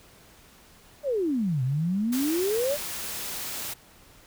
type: exponential two-way sweep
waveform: sine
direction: down then up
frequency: 610 to 123.47 to 610 Hz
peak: -23 dBFS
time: 1.03-2.78 s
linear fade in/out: 50 ms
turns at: 1.63 s
type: noise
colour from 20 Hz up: white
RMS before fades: -34 dBFS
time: 2.12-3.74 s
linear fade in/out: 10 ms
effects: pink hiss -54 dBFS RMS until 4.26 s